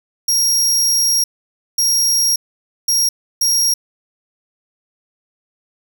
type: tone bursts at uneven times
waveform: sawtooth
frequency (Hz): 5610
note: F8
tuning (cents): +7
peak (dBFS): -10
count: 4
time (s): 0.28-1.24 / 1.78-2.36 / 2.88-3.09 / 3.41-3.74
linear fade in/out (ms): 5
effects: none